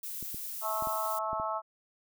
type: noise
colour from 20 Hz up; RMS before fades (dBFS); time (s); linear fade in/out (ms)
violet; -39; 0.03-1.19; 5
type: clicks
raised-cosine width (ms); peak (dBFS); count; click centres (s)
3; -31; 6; 0.227 / 0.345 / 0.824 / 0.872 / 1.331 / 1.399
type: harmonic tone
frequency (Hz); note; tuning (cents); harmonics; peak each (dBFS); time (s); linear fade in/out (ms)
217.7; A3; -18; 3 / 4 / 5 / 6; -36 / -36 / -36 / -36; 0.61-1.62; 50
effects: none